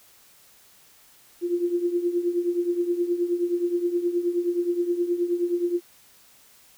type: tone with tremolo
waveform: sine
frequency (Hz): 349.2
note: F4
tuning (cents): 0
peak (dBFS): -18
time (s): 1.41-5.81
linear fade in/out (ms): 50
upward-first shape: triangle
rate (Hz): 9.5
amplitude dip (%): 80
effects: white hiss -55 dBFS RMS until 6.77 s